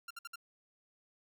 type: tone bursts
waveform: sawtooth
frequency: 1382 Hz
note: F6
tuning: 19 cents flat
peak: -39 dBFS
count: 4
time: 0.08-0.358 s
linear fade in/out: 5 ms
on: 26 ms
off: 58 ms
effects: none